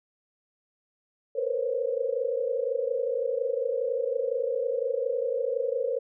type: tone cluster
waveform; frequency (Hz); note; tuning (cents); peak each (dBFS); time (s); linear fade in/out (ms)
sine; 463.2 / 487.4 / 513 / 545; A#4 / B4 / C5 / C#5; -11 / -23 / -34 / -29; -31; 1.35-5.99; 10
effects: none